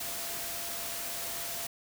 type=tone in noise; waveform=sine; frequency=681 Hz; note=F5; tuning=44 cents flat; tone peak=-47 dBFS; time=0-1.67 s; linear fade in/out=5 ms; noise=white; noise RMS=-37 dBFS; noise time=0-1.67 s; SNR=-13 dB; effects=none